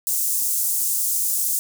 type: high-pass noise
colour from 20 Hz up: pink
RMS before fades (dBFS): -22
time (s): 0.07-1.59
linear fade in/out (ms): 0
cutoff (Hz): 7500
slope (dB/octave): 24
effects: none